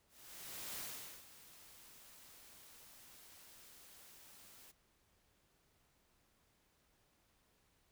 white noise with ADSR envelope, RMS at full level -45 dBFS, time 0.08-4.72 s, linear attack 700 ms, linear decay 450 ms, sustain -15 dB, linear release 16 ms, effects pink hiss -75 dBFS RMS until 7.91 s

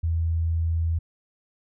sine tone, 82.41 Hz, E2, in tune, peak -21 dBFS, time 0.03-0.99 s, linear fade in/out 10 ms, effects none

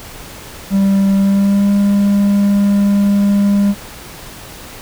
triangle tone with pitch glide, 196 to 201.4 Hz, G3 to G3, 0 to +47 cents, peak -7 dBFS, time 0.7-3.75 s, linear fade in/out 50 ms, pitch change +47 cents, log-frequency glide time 1.17-1.72 s, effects pink hiss -33 dBFS RMS until 4.81 s

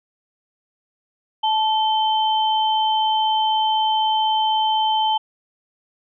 sine tone pair together, 872 / 3091 Hz, A5 / G7, -16 / -25 cents, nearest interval octave + minor seventh, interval 2191 cents, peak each -17 / -23 dBFS, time 1.43-5.18 s, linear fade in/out 10 ms, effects none

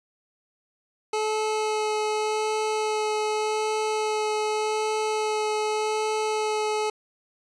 25% pulse tone with vibrato, 430 Hz, A4, 40 cents flat, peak -20 dBFS, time 1.13-6.9 s, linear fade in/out 5 ms, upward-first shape sine, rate 0.85 Hz, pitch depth 10 cents each way, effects resampled to 22050 Hz

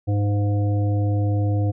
harmonic tone, 102.4 Hz, G#2, 24 cents flat, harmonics 1 / 3 / 5 / 7, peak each -18 / -28 / -32 / -35 dBFS, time 0.07-1.72 s, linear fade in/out 20 ms, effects none

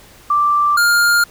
sine / square tone pair in turn, 1174.7 / 1407.7 Hz, D6 / F6, 0 / +13 cents, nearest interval minor third, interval 313 cents, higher second, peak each -11 dBFS, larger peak neither, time 0.3-0.77 / 0.77-1.24 s, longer neither, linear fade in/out 5 ms, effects pink hiss -44 dBFS RMS until 1.3 s

